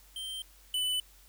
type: tone pair in turn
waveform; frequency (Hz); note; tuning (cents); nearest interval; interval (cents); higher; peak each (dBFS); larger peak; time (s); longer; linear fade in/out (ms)
square; 3136 / 2996; G7 / F#7; 0 / +21; minor second; 79; first; -37 / -29; second; 0.16-0.42 / 0.74-1; neither; 2
effects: added 47 Hz sine -58 dBFS peak until 1.28 s + white hiss -60 dBFS RMS until 1.28 s

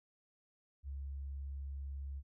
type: tone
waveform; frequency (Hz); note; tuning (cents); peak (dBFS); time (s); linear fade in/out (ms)
sine; 69.1; C#2; -5; -40; 0.83-2.23; 50
effects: none

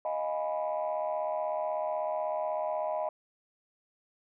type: chord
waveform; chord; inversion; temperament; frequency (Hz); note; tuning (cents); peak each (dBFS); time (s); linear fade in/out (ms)
sine; F half-diminished seventh; third; equal; 622.3 / 698.5 / 830.6 / 987.8; Eb5 / F5 / Ab5 / Cb6; 0 / 0 / 0 / 0; -31 / -36 / -37 / -37; 0.05-3.09; 2
effects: tanh soft clip ceiling -22 dBFS

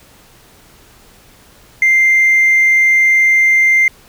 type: tone with hard clipping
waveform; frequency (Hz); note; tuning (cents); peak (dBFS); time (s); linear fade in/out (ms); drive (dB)
triangle; 2093; C7; 0; -7; 1.82-3.88; 2; 2
effects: pink hiss -45 dBFS RMS until 4.08 s

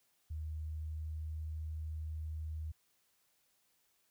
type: tone with pitch glide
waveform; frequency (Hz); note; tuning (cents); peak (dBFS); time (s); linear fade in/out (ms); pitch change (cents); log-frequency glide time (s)
sine; 77.78 to 78.23; D#2 to D#2; 0 to +10; -38; 0.3-2.72; 10; +10; 0.65-1.38
effects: white hiss -75 dBFS RMS until 4.1 s

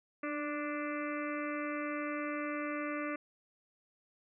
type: harmonic tone with a mistuned harmonic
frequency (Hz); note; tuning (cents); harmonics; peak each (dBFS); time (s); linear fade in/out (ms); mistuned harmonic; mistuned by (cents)
293.7; D4; 0; 1 / 2 / 4 / 5 / 6 / 7 / 8 / 9; -38 / -41 / -42 / -46 / -48 / -45 / -49 / -51; 0.23-3.16; 5; 1; +26
effects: none

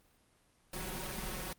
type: noise with comb filter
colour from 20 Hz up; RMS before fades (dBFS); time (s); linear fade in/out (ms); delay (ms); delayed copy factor
pink; -40; 0.73-1.53; 5; 5.4; +0.95
effects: pink hiss -69 dBFS RMS until 1.58 s + Opus 32 kbps

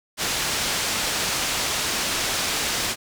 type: low-pass noise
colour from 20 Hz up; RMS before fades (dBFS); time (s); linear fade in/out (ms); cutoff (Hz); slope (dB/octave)
white; -25; 0.17-2.96; 50; 6500; 12
effects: none

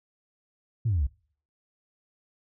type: exponential sweep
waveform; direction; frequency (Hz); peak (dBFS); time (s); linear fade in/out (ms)
sine; down; 124.1 to 61.7; -21; 0.85-1.07; 10
effects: noise-tail reverb RT60 0.5 s tail -25 dB re dry + tanh soft clip ceiling -18 dBFS

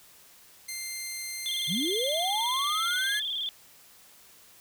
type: tone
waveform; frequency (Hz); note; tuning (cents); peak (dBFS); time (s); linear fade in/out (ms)
10% pulse; 2093; C7; 0; -25; 0.68-3.2; 10
type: tone with vibrato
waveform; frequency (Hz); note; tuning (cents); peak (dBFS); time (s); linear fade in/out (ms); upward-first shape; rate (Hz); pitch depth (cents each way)
sine; 3351; G#7; +15; -29; 1.46-3.49; 0; square; 19; 64
type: linear sweep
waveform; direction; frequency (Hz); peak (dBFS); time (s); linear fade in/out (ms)
sine; up; 130 to 1744; -28; 1.67-3.22; 50
effects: white hiss -55 dBFS RMS until 4.6 s

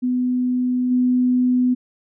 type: tone with level steps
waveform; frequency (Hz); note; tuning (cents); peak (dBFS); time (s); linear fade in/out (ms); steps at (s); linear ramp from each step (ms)
sine; 250.2; B3; +23; -17 / -14; 0.02-1.75; 20; 0.9; 20
effects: none

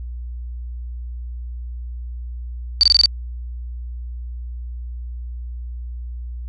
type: tone bursts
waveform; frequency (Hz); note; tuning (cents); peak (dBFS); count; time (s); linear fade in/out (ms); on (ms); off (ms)
sine; 4597; D8; -38; -8; 6; 2.81-3.058; 0; 23; 22
effects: added 60 Hz sine -27 dBFS peak until 6.48 s + resampled to 22050 Hz

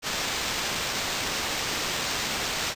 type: noise with sample-and-hold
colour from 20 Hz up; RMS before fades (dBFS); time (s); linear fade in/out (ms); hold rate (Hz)
white; -29; 0.02-2.75; 50; 11025
effects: resampled to 32000 Hz

